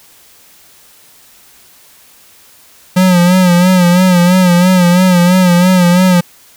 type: tone with vibrato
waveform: square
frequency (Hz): 180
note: F#3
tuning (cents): -47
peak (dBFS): -6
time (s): 2.96-6.21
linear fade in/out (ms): 10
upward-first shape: sine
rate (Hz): 3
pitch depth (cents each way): 61
effects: white hiss -43 dBFS RMS until 6.56 s